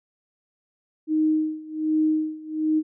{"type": "tone with tremolo", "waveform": "sine", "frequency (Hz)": 311.3, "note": "D#4", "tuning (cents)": 1, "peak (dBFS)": -17, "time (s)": [1.07, 2.83], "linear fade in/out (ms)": 50, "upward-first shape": "sine", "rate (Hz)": 1.3, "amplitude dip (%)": 90, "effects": []}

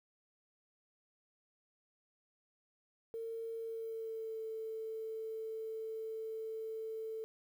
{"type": "tone with pitch glide", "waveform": "sine", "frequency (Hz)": [454.5, 443.1], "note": ["A#4", "A4"], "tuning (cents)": [-44, 12], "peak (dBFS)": -39, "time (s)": [3.14, 7.24], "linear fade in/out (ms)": 0, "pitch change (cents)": -44, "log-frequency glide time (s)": [3.55, 4.42], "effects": ["11-bit"]}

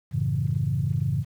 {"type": "chord", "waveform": "sine", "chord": "F# minor seventh", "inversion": "none", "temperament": "equal", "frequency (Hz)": [92.5, 110, 138.59, 164.81], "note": ["F#2", "A2", "C#3", "E3"], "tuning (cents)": [0, 0, 0, 0], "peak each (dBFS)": [-30, -27, -25, -30], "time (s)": [0.11, 1.25], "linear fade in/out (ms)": 50, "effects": ["tanh soft clip ceiling -12 dBFS", "9-bit"]}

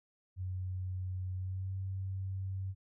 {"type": "tone with pitch glide", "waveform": "sine", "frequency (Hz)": [92.5, 95.49], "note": ["F#2", "G2"], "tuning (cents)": [0, -45], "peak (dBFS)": -35, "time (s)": [0.36, 2.75], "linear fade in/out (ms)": 50, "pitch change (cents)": 55, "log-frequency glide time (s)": [1.35, 1.74], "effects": []}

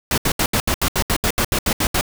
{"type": "noise bursts", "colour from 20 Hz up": "pink", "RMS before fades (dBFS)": -18, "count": 14, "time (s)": [0.11, 2.011], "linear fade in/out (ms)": 2, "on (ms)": 68, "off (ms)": 73, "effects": []}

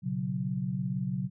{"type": "chord", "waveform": "sine", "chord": "B suspended second", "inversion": "none", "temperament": "equal with one note detuned", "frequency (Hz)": [120.72, 138.59, 185], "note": ["B2", "C#3", "F#3"], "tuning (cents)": [-39, 0, 0], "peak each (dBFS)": [-36, -33, -32], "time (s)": [0.02, 1.3], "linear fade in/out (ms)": 50, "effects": []}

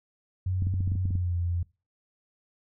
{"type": "tone with pitch glide", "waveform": "sine", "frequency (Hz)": [92.5, 86.81], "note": ["F#2", "F2"], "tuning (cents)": [0, -10], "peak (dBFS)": -25, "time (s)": [0.46, 1.63], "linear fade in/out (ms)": 5, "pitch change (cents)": -110, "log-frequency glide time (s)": [1.06, 1.36]}
{"type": "clicks", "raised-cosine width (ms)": 5, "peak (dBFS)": -21, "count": 10, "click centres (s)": [0.623, 0.67, 0.74, 0.806, 0.876, 0.919, 0.955, 1.055, 1.107, 1.154]}
{"effects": ["noise-tail reverb RT60 0.3 s tail -23 dB re dry"]}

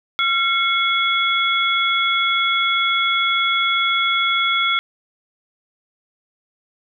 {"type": "tone cluster", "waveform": "sine", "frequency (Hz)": [1369, 2178, 3372], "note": ["F6", "C#7", "G#7"], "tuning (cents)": [-35, -31, 26], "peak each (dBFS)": -20, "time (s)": [0.19, 4.79], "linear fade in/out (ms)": 0, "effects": []}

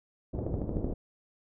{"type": "low-pass noise", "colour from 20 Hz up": "pink", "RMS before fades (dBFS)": -34, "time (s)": [0.33, 0.94], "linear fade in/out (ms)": 10, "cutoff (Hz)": 540, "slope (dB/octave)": 24}
{"type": "click train", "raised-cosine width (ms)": 2, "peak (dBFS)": -19, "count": 7, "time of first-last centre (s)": [0.39, 0.845], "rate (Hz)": 13.2}
{"effects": []}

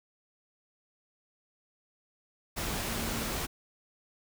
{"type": "tone in noise", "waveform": "sine", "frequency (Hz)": 228.3, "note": "A#3", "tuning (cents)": -36, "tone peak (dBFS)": -39, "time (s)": [2.88, 3.31], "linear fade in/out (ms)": 20, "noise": "pink", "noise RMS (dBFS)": -34, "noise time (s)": [2.56, 3.47], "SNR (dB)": -8, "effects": []}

